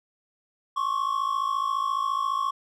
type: tone pair together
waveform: triangle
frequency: 1075 / 1129.5 Hz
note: C6 / C#6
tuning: +47 / +32 cents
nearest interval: minor second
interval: 85 cents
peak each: -25 dBFS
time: 0.76-2.51 s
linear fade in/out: 10 ms
effects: none